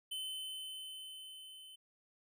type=tone with level ramp; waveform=square; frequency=3052 Hz; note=G7; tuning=47 cents flat; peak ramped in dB=-39 to -53 dBFS; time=0.11-1.76 s; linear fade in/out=10 ms; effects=none